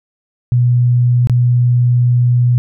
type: tone with dropouts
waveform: sine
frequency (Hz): 122.4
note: B2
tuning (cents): -15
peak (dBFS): -8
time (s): 0.52-2.58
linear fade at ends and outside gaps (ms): 0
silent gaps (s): 1.272-1.297
effects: none